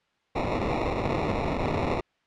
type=noise with sample-and-hold; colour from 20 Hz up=blue; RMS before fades=-27 dBFS; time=0.35-2.01 s; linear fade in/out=10 ms; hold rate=1575 Hz; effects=white hiss -70 dBFS RMS until 2.26 s + low-pass 3000 Hz 12 dB/octave